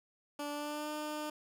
15% pulse tone with pitch glide, 291.4 to 302.2 Hz, D4 to D4, -13 to +50 cents, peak -31 dBFS, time 0.39-1.3 s, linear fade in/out 5 ms, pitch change +63 cents, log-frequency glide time 0.5-0.91 s, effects none

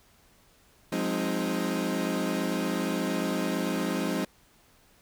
30% pulse chord, F minor seventh, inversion none, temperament equal with one note detuned, 179.01 / 207.7 / 261.6 / 311.1 Hz, F3 / Ab3 / C4 / Eb4, +43 / 0 / 0 / 0 cents, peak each -30 dBFS, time 0.92-4.25 s, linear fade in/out 5 ms, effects pink hiss -61 dBFS RMS until 5.01 s

